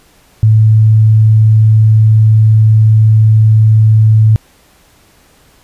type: tone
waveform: sine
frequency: 109.3 Hz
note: A2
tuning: 11 cents flat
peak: -3 dBFS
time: 0.43-4.36 s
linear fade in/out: 0 ms
effects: pink hiss -47 dBFS RMS until 5.63 s + resampled to 32000 Hz